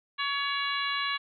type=harmonic tone with a mistuned harmonic; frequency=563 Hz; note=C#5; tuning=27 cents sharp; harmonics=2 / 3 / 4 / 5 / 6 / 7; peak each=-32 / -34 / -35 / -36 / -37 / -37 dBFS; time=0.18-1.18 s; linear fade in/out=20 ms; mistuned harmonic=7; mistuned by=+18 cents; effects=none